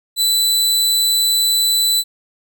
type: tone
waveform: sawtooth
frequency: 3990 Hz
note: B7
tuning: 17 cents sharp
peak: -10 dBFS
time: 0.16-2.04 s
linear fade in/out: 50 ms
effects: none